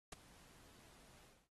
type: noise with ADSR envelope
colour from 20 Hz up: pink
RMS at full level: -45 dBFS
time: 0.12-1.49 s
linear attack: 4 ms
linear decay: 19 ms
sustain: -20 dB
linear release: 260 ms
effects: AAC 32 kbps